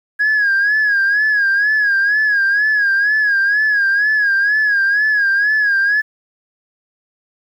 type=tone with vibrato; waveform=sine; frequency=1656 Hz; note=G#6; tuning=5 cents flat; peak=-10 dBFS; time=0.19-6.02 s; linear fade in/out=20 ms; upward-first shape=sine; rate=2.1 Hz; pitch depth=81 cents each way; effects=tanh soft clip ceiling -9 dBFS + 8-bit